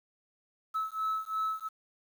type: beating tone pair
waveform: sine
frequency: 1298 / 1300.9 Hz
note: E6 / E6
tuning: -27 / -23 cents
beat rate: 2.9 Hz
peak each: -32 / -32 dBFS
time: 0.74-1.69 s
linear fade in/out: 20 ms
effects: tanh soft clip ceiling -26 dBFS + 9-bit